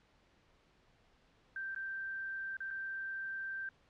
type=tone with dropouts; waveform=sine; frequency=1568 Hz; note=G6; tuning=in tune; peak=-38 dBFS; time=1.56-3.69 s; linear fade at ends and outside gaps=2 ms; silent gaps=1.748-1.761 / 2.569-2.604 / 2.705-2.709 s; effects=pink hiss -69 dBFS RMS until 3.89 s + low-pass 4000 Hz 12 dB/octave